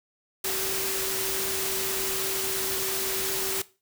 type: tone in noise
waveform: sine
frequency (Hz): 384.4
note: G4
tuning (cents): -34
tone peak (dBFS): -34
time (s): 0.44-3.62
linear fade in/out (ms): 5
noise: white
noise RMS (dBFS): -29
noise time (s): 0.44-3.62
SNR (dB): -8
effects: noise-tail reverb RT60 0.3 s tail -18 dB re dry